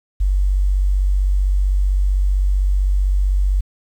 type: tone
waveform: sine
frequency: 47.82 Hz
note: G1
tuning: 42 cents flat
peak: -13 dBFS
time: 0.2-3.61 s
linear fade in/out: 10 ms
effects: 8-bit